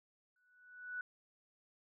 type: tone with exponential growth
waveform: sine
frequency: 1480 Hz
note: F#6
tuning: in tune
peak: -37 dBFS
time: 0.36-1.01 s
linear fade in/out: 2 ms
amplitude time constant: 140 ms
effects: none